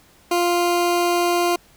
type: tone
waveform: 20% pulse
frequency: 349.2 Hz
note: F4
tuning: in tune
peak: -12 dBFS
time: 0.31-1.56 s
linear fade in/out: 5 ms
effects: pink hiss -53 dBFS RMS until 1.76 s